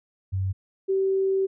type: tone pair in turn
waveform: sine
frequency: 95.3 / 385.3 Hz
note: G2 / G4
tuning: -48 / -30 cents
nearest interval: 2 octaves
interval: 2418 cents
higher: second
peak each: -23 / -20 dBFS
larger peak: second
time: 0.32-0.53 / 0.88-1.47 s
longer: second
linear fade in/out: 20 ms
effects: none